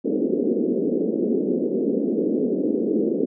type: band-pass noise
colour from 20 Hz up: pink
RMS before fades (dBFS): -22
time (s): 0.04-3.26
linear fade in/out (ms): 20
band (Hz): 210 to 480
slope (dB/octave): 48
effects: none